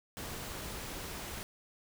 pink noise, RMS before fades -42 dBFS, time 0.17-1.43 s, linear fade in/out 0 ms, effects none

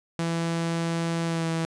sawtooth tone with pitch glide, 166.8 to 163.84 Hz, E3 to E3, +21 to -10 cents, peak -21 dBFS, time 0.19-1.65 s, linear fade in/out 0 ms, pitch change -31 cents, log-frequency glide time 1.25-1.47 s, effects resampled to 22050 Hz

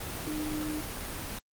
sine tone in noise, 305 Hz, D#4, 34 cents flat, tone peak -32 dBFS, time 0.27-0.81 s, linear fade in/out 5 ms, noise pink, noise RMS -37 dBFS, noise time 0-1.39 s, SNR +2 dB, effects Opus 24 kbps

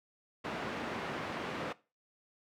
pink band-pass noise, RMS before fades -39 dBFS, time 0.44-1.73 s, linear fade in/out 10 ms, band 200 to 2300 Hz, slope 12 dB/octave, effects noise-tail reverb RT60 0.3 s tail -19 dB re dry

